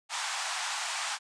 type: band-pass noise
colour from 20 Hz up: pink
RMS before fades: -34 dBFS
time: 0.09-1.19 s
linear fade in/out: 50 ms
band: 740 to 9000 Hz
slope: 48 dB/octave
effects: none